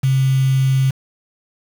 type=tone with quantisation; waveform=sine; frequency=133.1 Hz; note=C3; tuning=30 cents sharp; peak=-12 dBFS; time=0.03-0.91 s; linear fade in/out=10 ms; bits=5; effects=none